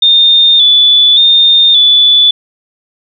sine tone with vibrato, 3553 Hz, A7, 16 cents sharp, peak -3 dBFS, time 0.02-2.31 s, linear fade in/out 5 ms, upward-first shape square, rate 0.87 Hz, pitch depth 42 cents each way, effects none

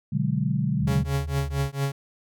sine chord, G# half-diminished seventh, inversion first, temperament equal, 123.47 / 146.83 / 185 / 207.7 Hz, B2 / D3 / F#3 / G#3, 0 / 0 / 0 / 0 cents, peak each -28 / -25 / -28 / -29 dBFS, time 0.12-1.04 s, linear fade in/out 10 ms
sine tone with pitch glide, 76.7 to 72.73 Hz, D#2 to D2, -24 to -16 cents, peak -29 dBFS, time 0.78-1.7 s, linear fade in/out 50 ms, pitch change -92 cents, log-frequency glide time 1.24-1.55 s
45% pulse tone with tremolo, 138.59 Hz, C#3, in tune, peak -21 dBFS, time 0.87-1.92 s, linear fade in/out 5 ms, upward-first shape triangle, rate 4.4 Hz, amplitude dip 100%
effects none

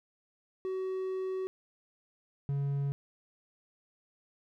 triangle tone pair in turn, 376.6 / 140.37 Hz, F#4 / C#3, +31 / +22 cents, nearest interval octave + perfect fourth, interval 1709 cents, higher first, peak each -30 / -27 dBFS, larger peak second, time 0.65-1.47 / 2.49-2.92 s, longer first, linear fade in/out 0 ms, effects none

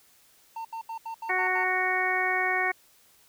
triangle tone bursts, 905 Hz, A5, 48 cents sharp, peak -31 dBFS, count 7, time 0.56-1.639 s, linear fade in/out 5 ms, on 89 ms, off 76 ms
harmonic tone, 370 Hz, F#4, in tune, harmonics 1 / 2 / 3 / 4 / 5 / 6, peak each -34 / -30 / -34 / -34 / -28 / -29 dBFS, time 1.29-2.72 s, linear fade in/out 10 ms
effects white hiss -60 dBFS RMS until 3.28 s

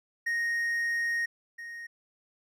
triangle tone pair in turn, 1864.7 / 1864.7 Hz, A#6 / A#6, 0 / 0 cents, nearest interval unison, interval 0 cents, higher neither, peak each -25 / -37 dBFS, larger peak first, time 0.26-1.26 / 1.58-1.87 s, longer first, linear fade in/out 10 ms, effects none

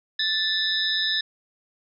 sine tone cluster, 1758 / 3580 / 3770 / 3947 / 5170 Hz, A6 / A7 / A#7 / B7 / E8, -2 / +29 / +19 / -2 / -34 cents, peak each -27 / -28 / -27 / -29 / -31 dBFS, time 0.19-1.21 s, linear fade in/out 5 ms, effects none

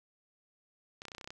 clicks, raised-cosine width 0.2 ms, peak -27 dBFS, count 10, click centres 1.019 / 1.053 / 1.083 / 1.118 / 1.149 / 1.182 / 1.212 / 1.244 / 1.275 / 1.305 s, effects none

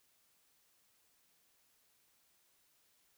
silence, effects white hiss -73 dBFS RMS until 3.17 s

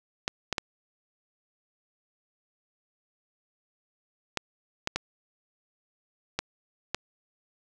clicks, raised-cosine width 0.2 ms, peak -10 dBFS, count 8, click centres 0.279 / 0.527 / 0.582 / 4.373 / 4.874 / 4.96 / 6.39 / 6.946 s, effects none

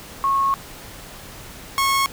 sine / sawtooth tone pair in turn, 1094 / 1094 Hz, C#6 / C#6, -23 / -23 cents, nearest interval unison, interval 0 cents, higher neither, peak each -16 / -13 dBFS, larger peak second, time 0.24-0.54 / 1.78-2.06 s, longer first, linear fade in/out 0 ms, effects pink hiss -39 dBFS RMS until 2.12 s

